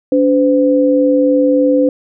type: tone pair together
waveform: sine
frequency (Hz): 286.7 / 510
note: D4 / C5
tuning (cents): -42 / -44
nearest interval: minor seventh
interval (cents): 998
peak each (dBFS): -11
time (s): 0.12-1.89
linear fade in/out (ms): 2
effects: none